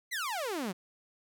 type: exponential sweep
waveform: sawtooth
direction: down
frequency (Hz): 2108 to 169.6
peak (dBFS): -29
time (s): 0.11-0.73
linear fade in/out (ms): 20
effects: none